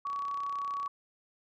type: tone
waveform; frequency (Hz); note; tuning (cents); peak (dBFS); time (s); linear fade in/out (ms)
sine; 1128; C#6; +30; -32; 0.05-0.88; 5
type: click train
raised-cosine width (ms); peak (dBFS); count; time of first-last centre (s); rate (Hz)
0.2; -32; 27; 0.07-0.86; 32.9
effects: none